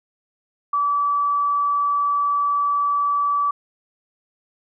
sine tone, 1152 Hz, D6, 34 cents flat, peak -17 dBFS, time 0.73-3.51 s, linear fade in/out 5 ms, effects none

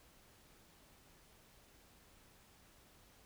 silence, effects pink hiss -65 dBFS RMS until 3.25 s

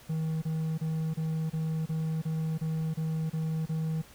triangle tone bursts, 159.2 Hz, D#3, 40 cents sharp, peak -26 dBFS, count 11, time 0.09-4.02 s, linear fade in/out 10 ms, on 330 ms, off 30 ms, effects pink hiss -54 dBFS RMS until 4.14 s

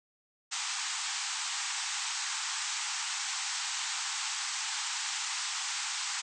white band-pass noise, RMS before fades -35 dBFS, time 0.51-6.22 s, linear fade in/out 20 ms, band 780 to 8200 Hz, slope 96 dB/octave, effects none

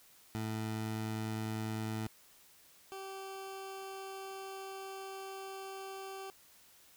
20% pulse tone pair in turn, 109.8 / 386.8 Hz, A2 / G4, -3 / -23 cents, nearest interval octave + minor seventh, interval 2180 cents, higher second, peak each -31 / -38 dBFS, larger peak first, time 0.35-2.07 / 2.92-6.3 s, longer second, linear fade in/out 0 ms, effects white hiss -62 dBFS RMS until 6.96 s

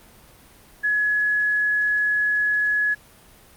sine tone, 1691 Hz, G#6, 31 cents sharp, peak -18 dBFS, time 0.83-2.95 s, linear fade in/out 20 ms, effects pink hiss -50 dBFS RMS until 3.56 s + Opus 32 kbps

